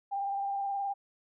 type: tone with vibrato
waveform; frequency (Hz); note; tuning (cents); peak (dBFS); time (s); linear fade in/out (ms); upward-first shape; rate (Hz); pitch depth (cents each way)
sine; 795; G5; +24; -30; 0.11-0.94; 20; square; 19; 19
effects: none